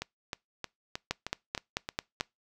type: two click trains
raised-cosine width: 0.2 ms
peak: -17 / -12 dBFS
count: 8 / 6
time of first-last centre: 0.02-2.201 / 1.11-2.209 s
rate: 3.21 / 4.55 Hz
effects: noise-tail reverb RT60 0.2 s tail -25 dB re dry